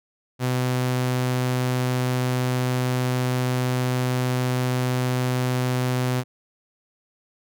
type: tone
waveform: sawtooth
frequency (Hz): 126.4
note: B2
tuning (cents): +41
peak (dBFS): -17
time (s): 0.39-6.24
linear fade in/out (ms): 50
effects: none